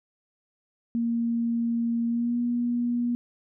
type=tone with pitch glide; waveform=sine; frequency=233.1 to 240.3 Hz; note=A#3 to B3; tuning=0 to -47 cents; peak=-23 dBFS; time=0.95-3.15 s; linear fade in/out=0 ms; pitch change=+53 cents; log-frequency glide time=2.07-2.38 s; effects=none